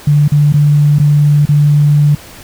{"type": "tone with dropouts", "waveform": "sine", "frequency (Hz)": 146.83, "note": "D3", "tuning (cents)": 0, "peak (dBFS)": -5, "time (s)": [0.07, 2.15], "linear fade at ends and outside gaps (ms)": 5, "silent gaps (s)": [[0.28, 0.319], [0.525, 0.539], [0.986, 0.997], [1.455, 1.489]], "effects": ["pink hiss -34 dBFS RMS until 2.43 s"]}